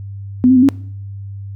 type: tone with pitch steps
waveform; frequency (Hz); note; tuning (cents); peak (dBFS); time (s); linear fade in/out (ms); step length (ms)
sine; 250.6 / 260.2 / 250.6 / 274.9; B3 / C4 / B3 / C#4; +25 / -9 / +25 / -14; -6; 0.44-0.688; 0; 62
effects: noise-tail reverb RT60 0.6 s tail -22 dB re dry + added 99 Hz sine -26 dBFS peak until 1.55 s